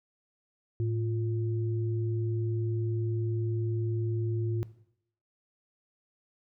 sine tone pair together, 110 / 350 Hz, A2 / F4, 0 / +4 cents, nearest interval octave + minor sixth, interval 2004 cents, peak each -27 / -35 dBFS, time 0.8-4.63 s, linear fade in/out 0 ms, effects noise-tail reverb RT60 0.7 s tail -17 dB re dry

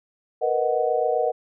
sine chord, B major seventh, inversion third, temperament equal, 466.2 / 493.9 / 622.3 / 740 Hz, A#4 / B4 / D#5 / F#5, 0 / 0 / 0 / 0 cents, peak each -25 dBFS, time 0.41-1.32 s, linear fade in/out 20 ms, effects none

